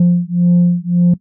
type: beating tone pair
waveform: sine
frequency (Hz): 174.4 / 176.2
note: F3 / F3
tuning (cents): -2 / +16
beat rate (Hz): 1.8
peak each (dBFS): -10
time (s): 0-1.14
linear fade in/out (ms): 5
effects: noise-tail reverb RT60 0.1 s tail -17 dB re dry + tanh soft clip ceiling -5 dBFS